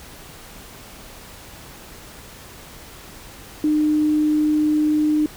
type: tone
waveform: sine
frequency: 303.6 Hz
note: D#4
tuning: 42 cents flat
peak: -15 dBFS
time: 3.64-5.26 s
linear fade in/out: 2 ms
effects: pink hiss -41 dBFS RMS until 5.36 s